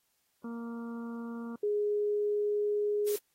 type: harmonic tone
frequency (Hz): 233.1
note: A#3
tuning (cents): 0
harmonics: 1 / 2 / 3 / 4 / 5 / 6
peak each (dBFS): -37 / -46 / -58 / -53 / -52 / -55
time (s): 0.44-1.56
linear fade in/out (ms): 5
type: tone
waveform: sine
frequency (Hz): 415.3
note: G#4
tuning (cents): 0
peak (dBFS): -27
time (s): 1.63-3.16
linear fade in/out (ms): 5
type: noise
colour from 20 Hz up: blue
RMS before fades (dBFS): -39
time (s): 3.06-3.19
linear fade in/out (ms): 20
effects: white hiss -75 dBFS RMS until 3.34 s + AAC 48 kbps